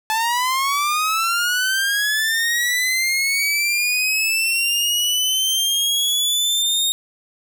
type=linear sweep; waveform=sawtooth; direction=up; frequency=866 to 3718 Hz; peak=-14 dBFS; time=0.1-6.92 s; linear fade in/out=0 ms; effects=none